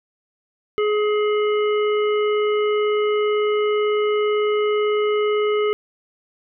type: harmonic tone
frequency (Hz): 421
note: G#4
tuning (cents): +24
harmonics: 1 / 3 / 5 / 7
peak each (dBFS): -17 / -27 / -31 / -34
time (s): 0.78-5.73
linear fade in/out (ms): 0
effects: none